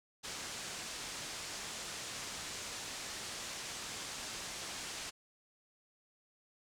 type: low-pass noise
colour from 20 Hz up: white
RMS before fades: -44 dBFS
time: 0.23-5.11 s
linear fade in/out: 20 ms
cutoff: 7900 Hz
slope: 24 dB/octave
effects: none